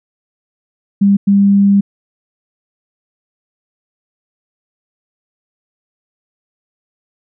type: tone bursts at uneven times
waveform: sine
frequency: 199.5 Hz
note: G3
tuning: 31 cents sharp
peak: -6 dBFS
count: 2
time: 1.01-1.17 / 1.27-1.81 s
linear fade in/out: 10 ms
effects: none